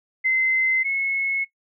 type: tone pair in turn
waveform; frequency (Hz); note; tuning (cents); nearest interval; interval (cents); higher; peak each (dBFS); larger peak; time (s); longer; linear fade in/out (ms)
sine; 2062 / 2185; C7 / C#7; -26 / -26; minor second; 100; second; -17 / -21; first; 0.24-0.84 / 0.84-1.45; second; 20
effects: noise-tail reverb RT60 0.1 s tail -17 dB re dry